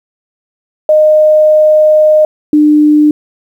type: tone pair in turn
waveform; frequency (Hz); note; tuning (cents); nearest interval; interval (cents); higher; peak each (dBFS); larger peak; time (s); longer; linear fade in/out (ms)
sine; 615 / 300.1; D#5 / D4; -20 / +38; octave; 1242; first; -3; neither; 0.89-2.25 / 2.53-3.11; first; 2
effects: 7-bit